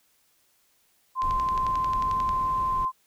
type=tone; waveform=sine; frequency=1040 Hz; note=C6; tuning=11 cents flat; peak=-23 dBFS; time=1.15-2.92 s; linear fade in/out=50 ms
type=click train; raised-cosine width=0.2 ms; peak=-20 dBFS; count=13; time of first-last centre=1.22-2.291 s; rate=11.2 Hz
type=noise; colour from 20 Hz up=brown; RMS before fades=-36 dBFS; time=1.23-2.85 s; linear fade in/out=2 ms
effects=white hiss -66 dBFS RMS until 3.06 s